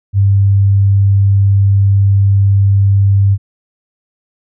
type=tone; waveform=sine; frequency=99 Hz; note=G2; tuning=18 cents sharp; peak=-6 dBFS; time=0.13-3.38 s; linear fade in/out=50 ms; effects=none